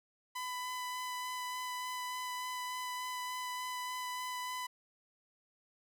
sawtooth tone with vibrato, 1001 Hz, B5, 23 cents sharp, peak -34 dBFS, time 0.35-4.67 s, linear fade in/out 10 ms, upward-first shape sine, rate 3.4 Hz, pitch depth 9 cents each way, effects none

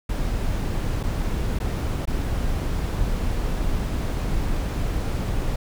brown noise with dropouts, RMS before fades -24 dBFS, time 0.09-5.56 s, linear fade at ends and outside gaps 5 ms, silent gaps 1.031-1.035 / 1.589-1.6 / 2.055-2.073 s, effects none

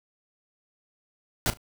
pink noise with echo, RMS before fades -24 dBFS, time 1.46-1.5 s, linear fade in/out 0 ms, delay 36 ms, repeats 2, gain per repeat -15 dB, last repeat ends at 1.572 s, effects none

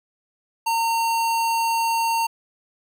square tone, 915 Hz, A#5, 32 cents flat, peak -20 dBFS, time 0.66-2.27 s, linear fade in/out 10 ms, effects none

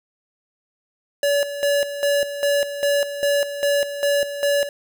square tone with tremolo, 571 Hz, D5, 49 cents flat, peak -17 dBFS, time 1.23-4.69 s, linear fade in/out 2 ms, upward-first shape square, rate 2.5 Hz, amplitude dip 70%, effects none

